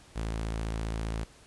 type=tone; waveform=sawtooth; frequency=55 Hz; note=A1; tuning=in tune; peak=-27 dBFS; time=0.15-1.25 s; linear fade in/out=20 ms; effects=pink hiss -56 dBFS RMS until 1.46 s + resampled to 24000 Hz